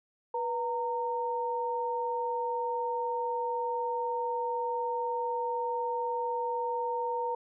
sine tone pair together, 487.9 / 921 Hz, B4 / A#5, -21 / -21 cents, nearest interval major seventh, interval 1100 cents, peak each -33 / -31 dBFS, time 0.34-7.35 s, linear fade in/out 5 ms, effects none

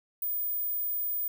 sine tone, 15030 Hz, A#9, 13 cents sharp, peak -28 dBFS, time 0.22-1.28 s, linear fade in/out 2 ms, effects none

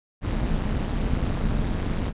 brown noise with amplitude modulation, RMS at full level -21 dBFS, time 0.21-2.13 s, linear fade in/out 50 ms, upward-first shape sine, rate 185 Hz, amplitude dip 85%, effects resampled to 8000 Hz

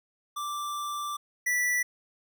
square tone pair in turn, 1174.7 / 1964.2 Hz, D6 / B6, 0 / -10 cents, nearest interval major sixth, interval 890 cents, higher second, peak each -32 / -25 dBFS, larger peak second, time 0.36-1.17 / 1.46-1.83 s, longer first, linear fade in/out 10 ms, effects none

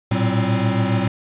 square tone cluster, 110.5 / 117.7 / 190.3 / 262.6 Hz, A2 / A#2 / F#3 / C4, +8 / +17 / +49 / +6 cents, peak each -22 / -23 / -23 / -26 dBFS, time 0.11-1.08 s, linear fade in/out 5 ms, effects resampled to 8000 Hz + 8-bit

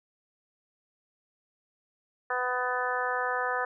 harmonic tone, 250 Hz, B3, 21 cents sharp, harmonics 2 / 3 / 4 / 5 / 6 / 7, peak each -34 / -34 / -34 / -34 / -34 / -34 dBFS, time 2.3-3.65 s, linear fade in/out 5 ms, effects none

